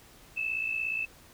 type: tone pair together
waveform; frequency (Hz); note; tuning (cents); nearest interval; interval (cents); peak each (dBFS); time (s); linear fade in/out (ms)
sine; 2580 / 2637; E7 / E7; -38 / 0; unison; 38; -35 / -30; 0.36-1.06; 20
effects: pink hiss -55 dBFS RMS until 1.33 s